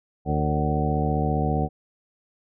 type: harmonic tone with a mistuned harmonic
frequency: 75.1 Hz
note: D2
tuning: 39 cents sharp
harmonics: 1 / 2 / 3 / 4 / 5 / 6 / 7 / 8 / 10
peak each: -27 / -25 / -29 / -32 / -37 / -31 / -35 / -36 / -28 dBFS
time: 0.25-1.69 s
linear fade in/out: 50 ms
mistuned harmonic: 7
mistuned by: +33 cents
effects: none